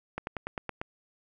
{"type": "slowing click train", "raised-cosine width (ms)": 0.5, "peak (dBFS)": -18, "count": 7, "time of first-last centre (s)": [0.18, 0.815], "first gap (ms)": 91, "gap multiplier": 1.06, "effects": []}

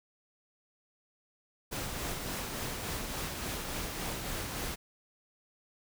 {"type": "noise with tremolo", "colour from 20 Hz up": "pink", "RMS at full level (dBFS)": -36, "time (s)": [1.71, 4.76], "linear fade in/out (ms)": 20, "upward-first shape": "sine", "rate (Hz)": 3.5, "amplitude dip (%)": 30, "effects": []}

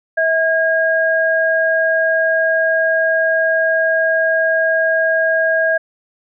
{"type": "tone pair together", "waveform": "sine", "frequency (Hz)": [646.9, 1630], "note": ["E5", "G#6"], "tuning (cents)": [-33, -33], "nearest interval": "octave + major third", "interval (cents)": 1600, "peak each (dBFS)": -15, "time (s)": [0.17, 5.78], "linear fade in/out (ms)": 10, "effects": []}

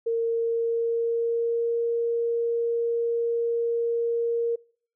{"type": "tone with pitch glide", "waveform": "sine", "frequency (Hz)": [460, 466.7], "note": ["A#4", "A#4"], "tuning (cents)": [-23, 2], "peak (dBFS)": -22, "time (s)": [0.06, 4.56], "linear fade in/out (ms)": 10, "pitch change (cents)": 25, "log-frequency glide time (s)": [0.23, 1.78], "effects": ["noise-tail reverb RT60 0.5 s tail -25 dB re dry"]}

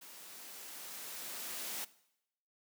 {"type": "noise with level ramp", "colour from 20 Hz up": "white", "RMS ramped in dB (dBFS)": [-53, -40], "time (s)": [0.01, 1.85], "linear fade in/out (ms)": 10, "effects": ["noise-tail reverb RT60 0.8 s tail -19 dB re dry", "high-pass 200 Hz 12 dB/octave"]}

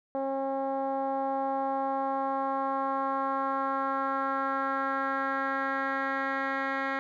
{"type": "tone with low-pass filter sweep", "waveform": "10% pulse", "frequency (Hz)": 270.7, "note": "C#4", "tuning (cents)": -41, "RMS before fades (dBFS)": -30, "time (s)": [0.15, 6.99], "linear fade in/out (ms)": 0, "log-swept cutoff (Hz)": [660, 2100], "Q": 2.6, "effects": []}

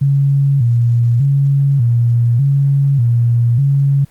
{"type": "tone with vibrato", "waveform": "sine", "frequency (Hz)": 128.5, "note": "C3", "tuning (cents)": -31, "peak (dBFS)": -9, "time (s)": [0.01, 4.05], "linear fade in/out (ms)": 10, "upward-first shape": "square", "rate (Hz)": 0.84, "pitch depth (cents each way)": 140, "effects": ["pink hiss -50 dBFS RMS until 4.1 s", "Opus 24 kbps"]}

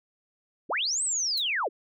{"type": "linear two-way sweep", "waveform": "sine", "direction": "up then down", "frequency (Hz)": [155.56, 8372, 277.2], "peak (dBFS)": -25, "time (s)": [0.69, 1.69], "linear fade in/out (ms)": 20, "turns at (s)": 1.03}
{"type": "noise with exponential decay", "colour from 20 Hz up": "violet", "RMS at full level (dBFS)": -32, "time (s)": [1.37, 1.45], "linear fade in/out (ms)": 5, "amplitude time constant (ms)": 16}
{"effects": []}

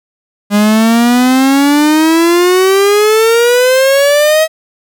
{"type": "exponential sweep", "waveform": "45% pulse", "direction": "up", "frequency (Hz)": [203.4, 642], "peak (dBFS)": -6, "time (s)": [0.5, 4.48], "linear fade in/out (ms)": 50, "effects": []}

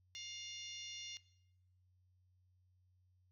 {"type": "harmonic tone with a mistuned harmonic", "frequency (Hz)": 706, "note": "F5", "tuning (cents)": 19, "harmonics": [3, 4, 5, 6, 7, 8, 9], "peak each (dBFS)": [-55, -51, -52, -55, -63, -53, -63], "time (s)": [0.15, 1.17], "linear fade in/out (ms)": 0, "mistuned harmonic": 9, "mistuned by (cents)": 29, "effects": ["noise-tail reverb RT60 0.8 s tail -17 dB re dry", "added 91 Hz sine -70 dBFS peak until 3.31 s"]}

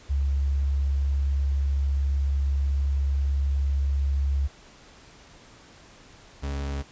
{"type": "tone pair in turn", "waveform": ["sine", "40% pulse"], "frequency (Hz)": [69.3, 69.86], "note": ["C#2", "C#2"], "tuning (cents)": [0, 14], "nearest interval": "unison", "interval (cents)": 14, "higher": "second", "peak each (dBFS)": [-21, -27], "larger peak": "first", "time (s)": [[0.09, 4.48], [6.42, 6.83]], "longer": "first", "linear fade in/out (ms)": 20, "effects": ["pink hiss -51 dBFS RMS until 6.91 s", "resampled to 16000 Hz"]}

